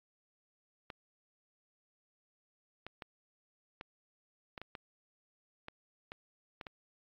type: clicks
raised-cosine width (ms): 0.3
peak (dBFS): -27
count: 11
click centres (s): 0.902 / 2.866 / 3.022 / 3.811 / 4.578 / 4.616 / 4.752 / 5.684 / 6.119 / 6.612 / 6.668
effects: low-pass 4000 Hz 12 dB/octave + AAC 64 kbps